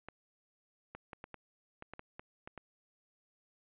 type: clicks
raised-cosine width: 0.5 ms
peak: -30 dBFS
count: 11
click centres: 0.086 / 0.95 / 1.132 / 1.241 / 1.343 / 1.824 / 1.936 / 1.994 / 2.195 / 2.475 / 2.577 s
effects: resampled to 8000 Hz